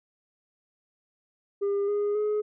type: tone with pitch steps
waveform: sine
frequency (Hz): 401.7 / 411.6 / 421.7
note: G4 / G#4 / G#4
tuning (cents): +42 / -16 / +26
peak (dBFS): -21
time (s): 1.61-2.42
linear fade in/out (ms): 20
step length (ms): 270
effects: tanh soft clip ceiling -23 dBFS